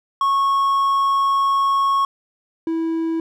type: tone pair in turn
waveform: triangle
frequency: 1100 / 327 Hz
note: C#6 / E4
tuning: -14 / -14 cents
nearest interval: octave + major sixth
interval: 2100 cents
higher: first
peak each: -13 / -17 dBFS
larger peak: first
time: 0.21-2.05 / 2.67-3.2 s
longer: first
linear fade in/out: 2 ms
effects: none